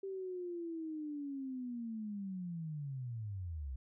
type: linear sweep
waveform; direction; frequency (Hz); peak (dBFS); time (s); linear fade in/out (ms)
sine; down; 391.7 to 61.74; -39; 0.03-3.76; 5
effects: none